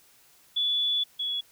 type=tone pair in turn; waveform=sine; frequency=3439 / 3376 Hz; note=A7 / G#7; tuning=-40 / +28 cents; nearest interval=unison; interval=32 cents; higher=first; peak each=-23 / -27 dBFS; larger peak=first; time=0.56-1.04 / 1.19-1.41 s; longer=first; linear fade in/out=10 ms; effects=white hiss -59 dBFS RMS until 1.51 s